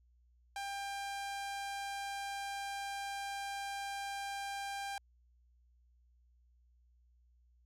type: tone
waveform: sawtooth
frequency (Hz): 796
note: G5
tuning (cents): +26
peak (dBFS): -35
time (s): 0.56-4.98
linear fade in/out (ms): 2
effects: added 60 Hz sine -65 dBFS peak until 7.65 s + low-pass 11000 Hz 12 dB/octave